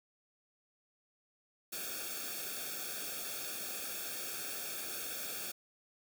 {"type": "noise with comb filter", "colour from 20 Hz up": "white", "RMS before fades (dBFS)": -41, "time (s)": [1.72, 5.52], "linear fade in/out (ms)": 10, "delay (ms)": 1, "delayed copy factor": -1, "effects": []}